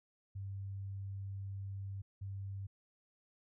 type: tone bursts at uneven times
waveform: sine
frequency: 98 Hz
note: G2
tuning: in tune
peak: -40 dBFS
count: 2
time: 0.35-2.02 / 2.21-2.67 s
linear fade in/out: 10 ms
effects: none